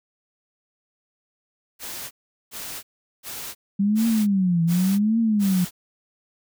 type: noise bursts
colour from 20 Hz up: white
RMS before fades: -34 dBFS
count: 6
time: 1.79-5.71 s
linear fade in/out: 50 ms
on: 320 ms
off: 400 ms
type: tone with vibrato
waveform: sine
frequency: 195 Hz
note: G3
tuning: 9 cents flat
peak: -17 dBFS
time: 3.79-5.65 s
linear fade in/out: 10 ms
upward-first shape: triangle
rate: 0.89 Hz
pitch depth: 300 cents each way
effects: none